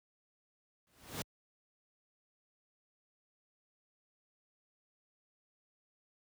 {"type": "noise with exponential growth", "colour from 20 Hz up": "pink", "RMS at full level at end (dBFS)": -36, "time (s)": [0.87, 1.22], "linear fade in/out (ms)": 1, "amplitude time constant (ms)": 74, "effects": ["high-pass 60 Hz 12 dB/octave"]}